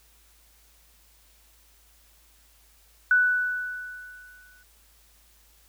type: tone with exponential decay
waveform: sine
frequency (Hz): 1486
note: F#6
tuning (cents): +7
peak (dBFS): -15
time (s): 3.11-4.63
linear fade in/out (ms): 2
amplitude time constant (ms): 330
effects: added 54 Hz sine -60 dBFS peak until 5.68 s + white hiss -60 dBFS RMS until 5.68 s